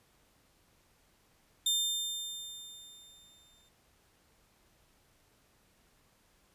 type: tone with exponential decay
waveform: sawtooth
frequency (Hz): 3600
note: A7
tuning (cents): +39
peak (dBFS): -23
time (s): 1.66-3.69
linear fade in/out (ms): 5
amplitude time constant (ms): 440
effects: pink hiss -68 dBFS RMS until 6.54 s + resampled to 32000 Hz